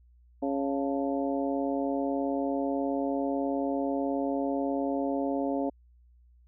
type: harmonic tone with a mistuned harmonic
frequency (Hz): 138.4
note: C#3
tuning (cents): -2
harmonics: 2 / 3 / 4 / 5 / 6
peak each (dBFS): -29 / -36 / -33 / -35 / -41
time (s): 0.42-5.7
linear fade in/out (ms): 10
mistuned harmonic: 6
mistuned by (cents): +96
effects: added 60 Hz sine -56 dBFS peak until 6.47 s